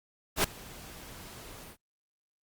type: noise with ADSR envelope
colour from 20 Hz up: pink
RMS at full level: -23 dBFS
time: 0.36-1.77 s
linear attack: 81 ms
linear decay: 4 ms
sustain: -24 dB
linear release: 67 ms
effects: Opus 48 kbps